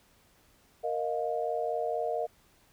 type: chord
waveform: sine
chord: Bb suspended fourth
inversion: none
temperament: equal with one note detuned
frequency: 466.2 / 622.3 / 706.6 Hz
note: Bb4 / Eb5 / F5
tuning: 0 / 0 / +20 cents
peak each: -33 dBFS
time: 0.83-2.27 s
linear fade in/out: 20 ms
effects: pink hiss -64 dBFS RMS until 2.72 s